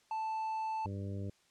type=tone; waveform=triangle; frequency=880 Hz; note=A5; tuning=in tune; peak=-32 dBFS; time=0.11-0.86 s; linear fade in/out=2 ms
type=harmonic tone; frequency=98.9 Hz; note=G2; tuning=16 cents sharp; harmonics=1 / 2 / 3 / 4 / 5 / 6; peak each=-38 / -44 / -48 / -50 / -52 / -54 dBFS; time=0.85-1.3 s; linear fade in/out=5 ms
effects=white hiss -69 dBFS RMS until 1.5 s + low-pass 7000 Hz 12 dB/octave